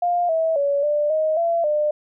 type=tone with pitch steps; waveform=sine; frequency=703 / 648 / 566 / 592 / 626 / 676 / 600 Hz; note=F5 / E5 / C#5 / D5 / D#5 / E5 / D5; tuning=+11 / -30 / +36 / +14 / +10 / +43 / +37 cents; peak=-17 dBFS; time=0.02-1.91 s; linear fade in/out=5 ms; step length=270 ms; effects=none